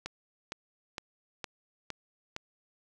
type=click train; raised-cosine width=0.2 ms; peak=-19 dBFS; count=6; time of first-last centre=0.06-2.364 s; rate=2.17 Hz; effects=10-bit